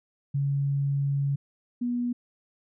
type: tone pair in turn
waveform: sine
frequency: 140.1 / 242.7 Hz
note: C#3 / B3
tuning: +19 / -30 cents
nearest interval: minor seventh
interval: 951 cents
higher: second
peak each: -23 / -25 dBFS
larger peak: first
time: 0.34-1.36 / 1.81-2.13 s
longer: first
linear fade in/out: 10 ms
effects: none